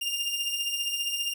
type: beating tone pair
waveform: sawtooth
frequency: 2793 / 2808 Hz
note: F7 / F7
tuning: -1 / +9 cents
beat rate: 15 Hz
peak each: -30 / -26 dBFS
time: 0.01-1.34 s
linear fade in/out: 10 ms
effects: none